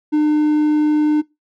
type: tone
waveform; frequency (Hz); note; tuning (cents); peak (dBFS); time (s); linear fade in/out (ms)
triangle; 302; D4; +48; -10; 0.12-1.22; 20
effects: noise-tail reverb RT60 0.2 s tail -21 dB re dry